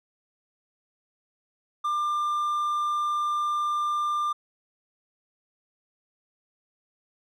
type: tone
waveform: triangle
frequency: 1194 Hz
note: D6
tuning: 28 cents sharp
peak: -22 dBFS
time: 1.84-4.33 s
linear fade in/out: 10 ms
effects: none